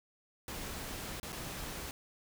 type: noise with dropouts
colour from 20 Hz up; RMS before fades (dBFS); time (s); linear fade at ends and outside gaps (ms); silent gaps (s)
pink; -42; 0.48-1.91; 1; 1.199-1.23 / 1.322-1.327
effects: none